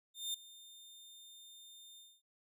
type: tone with ADSR envelope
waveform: sawtooth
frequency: 3620 Hz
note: A7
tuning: 48 cents sharp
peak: -32 dBFS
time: 0.14-2.22 s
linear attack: 200 ms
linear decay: 6 ms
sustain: -19 dB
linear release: 240 ms
effects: none